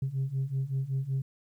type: beating tone pair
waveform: sine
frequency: 131.5 / 136.8 Hz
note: C3 / C#3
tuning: +9 / -23 cents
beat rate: 5.3 Hz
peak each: -31 / -29 dBFS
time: 0.02-1.22 s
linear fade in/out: 5 ms
effects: tanh soft clip ceiling -24 dBFS + 11-bit